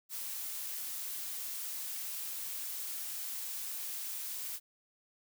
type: noise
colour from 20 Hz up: blue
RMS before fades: -40 dBFS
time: 0.09-4.6 s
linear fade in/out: 50 ms
effects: none